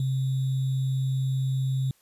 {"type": "tone with sample-and-hold", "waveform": "sine", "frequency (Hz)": 132.4, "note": "C3", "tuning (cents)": 21, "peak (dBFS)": -23, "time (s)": [0, 1.91], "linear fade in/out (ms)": 2, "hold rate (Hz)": 3675, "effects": ["white hiss -64 dBFS RMS until 2.01 s", "resampled to 32000 Hz"]}